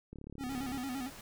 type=click train; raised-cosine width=3 ms; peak=-33 dBFS; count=24; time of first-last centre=0.13-0.774 s; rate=35.7 Hz
type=tone with vibrato; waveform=square; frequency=261.6 Hz; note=C4; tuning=in tune; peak=-37 dBFS; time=0.38-1.11 s; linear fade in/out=50 ms; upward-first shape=square; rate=8.8 Hz; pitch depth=83 cents each way
type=noise; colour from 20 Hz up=pink; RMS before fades=-50 dBFS; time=0.5-1.21 s; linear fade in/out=2 ms
effects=none